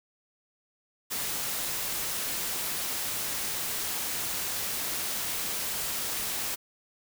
white noise, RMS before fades -32 dBFS, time 1.1-6.56 s, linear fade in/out 20 ms, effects none

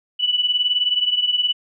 sine beating tone pair, 2960 / 2979 Hz, F#7 / F#7, 0 / +11 cents, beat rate 19 Hz, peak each -18 / -22 dBFS, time 0.19-1.53 s, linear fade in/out 20 ms, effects none

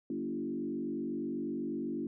sine tone with frequency modulation, 284.8 Hz, C#4, 47 cents sharp, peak -33 dBFS, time 0.1-2.07 s, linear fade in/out 2 ms, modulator 48.1 Hz, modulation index 1.5, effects none

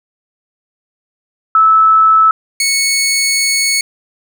sine / 15% pulse tone pair in turn, 1307 / 2208 Hz, E6 / C#7, -15 / -7 cents, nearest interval major sixth, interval 908 cents, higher second, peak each -5 dBFS, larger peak neither, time 1.55-2.31 / 2.6-3.81 s, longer second, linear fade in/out 2 ms, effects none

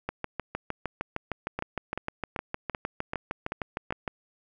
two click trains, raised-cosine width 0.5 ms, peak -15 / -16 dBFS, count 27 / 7, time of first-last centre 0.09-4.078 / 1.59-3.907 s, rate 6.52 / 2.59 Hz, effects none

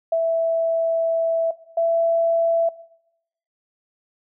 sine tone pair in turn, 659.3 / 666.6 Hz, E5 / E5, 0 / +19 cents, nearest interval unison, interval 19 cents, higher second, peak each -16 dBFS, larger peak neither, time 0.12-1.51 / 1.77-2.69 s, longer first, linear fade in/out 5 ms, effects noise-tail reverb RT60 0.8 s tail -19 dB re dry

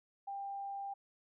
sine tone, 794 Hz, G5, 22 cents sharp, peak -39 dBFS, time 0.27-0.94 s, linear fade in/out 10 ms, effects none

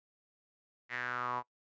sawtooth tone with band-pass filter sweep, 123.47 Hz, B2, in tune, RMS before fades -37 dBFS, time 0.89-1.43 s, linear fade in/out 50 ms, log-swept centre 2000 to 950 Hz, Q 5.5, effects noise-tail reverb RT60 0.1 s tail -22 dB re dry + resampled to 16000 Hz

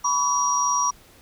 sine tone cluster, 990 / 1133 / 5720 Hz, B5 / C#6 / F8, +4 / +37 / +41 cents, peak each -23 dBFS, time 0.04-0.91 s, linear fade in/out 10 ms, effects tanh soft clip ceiling -9 dBFS + pink hiss -52 dBFS RMS until 1.21 s

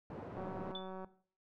pink band-pass noise, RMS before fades -46 dBFS, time 0.1-0.72 s, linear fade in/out 2 ms, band 120 to 780 Hz, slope 12 dB/octave
click train, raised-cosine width 1 ms, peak -33 dBFS, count 128, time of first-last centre 0.37-1.046 s, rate 188 Hz
sine tone with exponential decay, 3494 Hz, A7, 13 cents flat, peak -38 dBFS, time 0.75-0.91 s, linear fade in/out 2 ms, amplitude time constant 33 ms
effects noise-tail reverb RT60 0.5 s tail -17 dB re dry

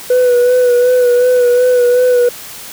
sine tone with vibrato, 493.9 Hz, B4, in tune, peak -4 dBFS, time 0.1-2.29 s, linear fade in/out 5 ms, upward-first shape sine, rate 2.7 Hz, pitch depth 31 cents each way, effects tanh soft clip ceiling -6 dBFS + white hiss -30 dBFS RMS until 2.72 s

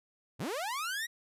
sawtooth linear sweep, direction up, 82.41 to 1937 Hz, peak -30 dBFS, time 0.39-1.07 s, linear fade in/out 20 ms, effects resampled to 32000 Hz

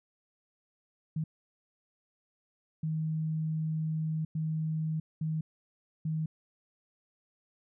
sine tone bursts at uneven times, 157.7 Hz, D#3, 24 cents sharp, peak -29 dBFS, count 5, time 1.16-1.24 / 2.83-4.25 / 4.35-5 / 5.21-5.41 / 6.05-6.26 s, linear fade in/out 5 ms, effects none

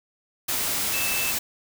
sine tone in noise, 2637 Hz, E7, in tune, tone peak -28 dBFS, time 0.93-1.32 s, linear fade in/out 10 ms, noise white, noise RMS -26 dBFS, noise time 0.48-1.39 s, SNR -5 dB, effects none

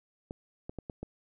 clicks, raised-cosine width 2 ms, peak -25 dBFS, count 5, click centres 0.309 / 0.695 / 0.787 / 0.898 / 1.03 s, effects none

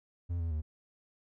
triangle tone with pitch steps, 86.5 / 83.1 / 77 Hz, F2 / E2 / D#2, -16 / +15 / -17 cents, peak -29 dBFS, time 0.29-0.62 s, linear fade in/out 20 ms, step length 110 ms, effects none

